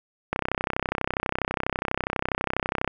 click train, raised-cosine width 0.5 ms, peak -9 dBFS, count 83, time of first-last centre 0.33-2.877 s, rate 32.2 Hz, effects none

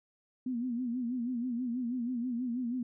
sine tone with vibrato, 244.2 Hz, B3, 19 cents flat, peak -31 dBFS, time 0.46-2.83 s, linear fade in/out 5 ms, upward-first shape sine, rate 6.2 Hz, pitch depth 97 cents each way, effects none

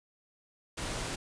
pink noise, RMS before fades -36 dBFS, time 0.77-1.16 s, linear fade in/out 10 ms, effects resampled to 22050 Hz

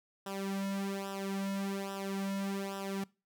sawtooth tone with flanger, 196 Hz, G3, in tune, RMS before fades -37 dBFS, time 0.26-3.04 s, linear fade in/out 5 ms, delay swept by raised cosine 0.45 to 2.55 ms, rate 1.2 Hz, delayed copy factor -0.8, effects noise-tail reverb RT60 0.3 s tail -23 dB re dry

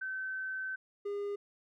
sine / triangle tone pair in turn, 1534 / 406.3 Hz, G6 / G#4, -38 / -38 cents, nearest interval octave + major seventh, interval 2300 cents, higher first, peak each -35 / -32 dBFS, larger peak second, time 0.01-0.76 / 1.05-1.36 s, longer first, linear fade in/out 10 ms, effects none

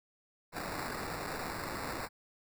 blue noise with sample-and-hold, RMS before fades -39 dBFS, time 0.52-2.09 s, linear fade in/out 50 ms, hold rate 3150 Hz, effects none

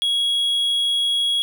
triangle tone, 3322 Hz, G#7, in tune, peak -16 dBFS, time 0.02-1.42 s, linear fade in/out 0 ms, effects none

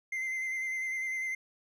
triangle tone with vibrato, 2074 Hz, C7, 16 cents flat, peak -30 dBFS, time 0.12-1.35 s, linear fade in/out 5 ms, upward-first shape square, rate 10 Hz, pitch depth 21 cents each way, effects none

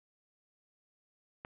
click, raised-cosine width 0.5 ms, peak -28 dBFS, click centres 1.449 s, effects resampled to 8000 Hz

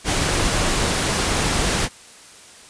pink noise, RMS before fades -20 dBFS, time 0.04-1.89 s, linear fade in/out 50 ms, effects white hiss -44 dBFS RMS until 2.69 s + resampled to 22050 Hz

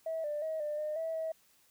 sine tone with pitch steps, 647 / 593 / 635 / 597 / 608 / 650 / 643 Hz, E5 / D5 / D#5 / D5 / D#5 / E5 / E5, -32 / +17 / +35 / +28 / -40 / -24 / -43 cents, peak -32 dBFS, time 0.06-1.32 s, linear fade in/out 5 ms, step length 180 ms, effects tanh soft clip ceiling -28 dBFS + white hiss -67 dBFS RMS until 1.7 s

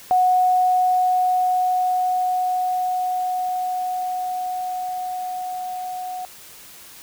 sine tone with level ramp, 734 Hz, F#5, 14 cents flat, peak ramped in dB -13 to -27 dBFS, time 0.11-6.25 s, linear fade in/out 0 ms, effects white hiss -43 dBFS RMS until 7.02 s

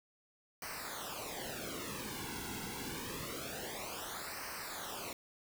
pink noise with flanger, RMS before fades -43 dBFS, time 0.62-5.13 s, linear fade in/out 2 ms, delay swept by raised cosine 0.28 to 1.68 ms, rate 0.26 Hz, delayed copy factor -0.85, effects none

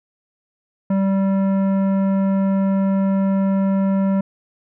triangle tone with tanh clipping, 194.2 Hz, G3, 16 cents flat, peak -17 dBFS, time 0.9-4.21 s, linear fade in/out 5 ms, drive 17 dB, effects none

